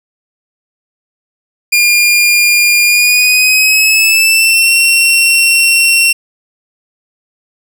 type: tone with pitch glide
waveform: sawtooth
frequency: 2413 to 2724 Hz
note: D7 to F7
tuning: +46 to -44 cents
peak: -3 dBFS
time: 1.72-6.13 s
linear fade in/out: 10 ms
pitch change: +210 cents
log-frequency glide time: 2.84-4.72 s
effects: none